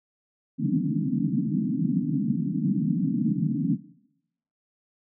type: band-pass noise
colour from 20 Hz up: pink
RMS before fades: -25 dBFS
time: 0.58-3.78 s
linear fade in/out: 50 ms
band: 140 to 300 Hz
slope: 96 dB/octave
effects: noise-tail reverb RT60 0.8 s tail -19 dB re dry